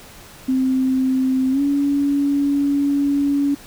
sine tone with pitch glide, 260.9 to 282.9 Hz, C4 to C#4, -5 to +35 cents, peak -15 dBFS, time 0.48-3.55 s, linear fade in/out 10 ms, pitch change +140 cents, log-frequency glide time 1.51-1.61 s, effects pink hiss -42 dBFS RMS until 3.66 s

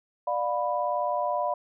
sine chord, B diminished, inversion first, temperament just, 592.7 / 711.2 / 987.8 Hz, D5 / F5 / B5, +16 / +31 / 0 cents, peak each -29 dBFS, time 0.27-1.54 s, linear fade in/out 5 ms, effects none

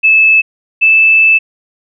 sine tone pair in turn, 2613 / 2631 Hz, E7 / E7, -16 / -4 cents, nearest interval unison, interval 12 cents, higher second, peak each -4 dBFS, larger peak neither, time 0.03-0.42 / 0.81-1.39 s, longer second, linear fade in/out 20 ms, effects none

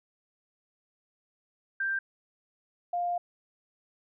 sine tone pair in turn, 1577 / 702.5 Hz, G6 / F5, +10 / +10 cents, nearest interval octave + major second, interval 1400 cents, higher first, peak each -27 dBFS, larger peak neither, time 1.8-1.99 / 2.93-3.18 s, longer second, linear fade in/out 5 ms, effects none

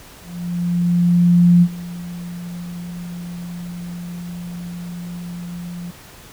sine tone with ADSR envelope, 174.61 Hz, F3, in tune, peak -7 dBFS, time 0.22-5.91 s, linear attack 1400 ms, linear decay 60 ms, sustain -20 dB, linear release 8 ms, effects pink hiss -42 dBFS RMS until 6.32 s

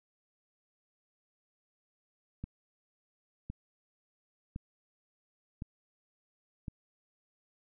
click train, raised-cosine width 5 ms, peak -26 dBFS, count 5, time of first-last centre 2.44-6.682 s, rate 0.943 Hz, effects none

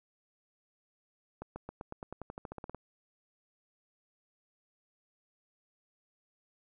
accelerating click train, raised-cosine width 1 ms, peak -27 dBFS, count 16, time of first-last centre 1.42-2.747 s, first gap 140 ms, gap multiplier 0.93, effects none

